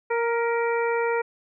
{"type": "harmonic tone with a mistuned harmonic", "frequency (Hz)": 466.2, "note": "A#4", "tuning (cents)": 0, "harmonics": [1, 2, 3, 4, 5], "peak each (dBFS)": [-23, -28, -32, -34, -34], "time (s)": [0.1, 1.22], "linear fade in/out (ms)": 10, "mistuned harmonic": 4, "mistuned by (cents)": 27, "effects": []}